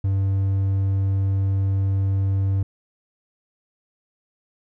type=tone; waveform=triangle; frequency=97.2 Hz; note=G2; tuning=14 cents flat; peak=-16 dBFS; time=0.04-2.63 s; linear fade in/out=5 ms; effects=none